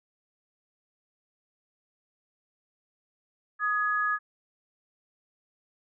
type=tone pair together; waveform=sine; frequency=1244.5 / 1683.4 Hz; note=D#6 / G#6; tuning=0 / +23 cents; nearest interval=perfect fourth; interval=523 cents; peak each=-27 dBFS; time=3.59-4.19 s; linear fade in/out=50 ms; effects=none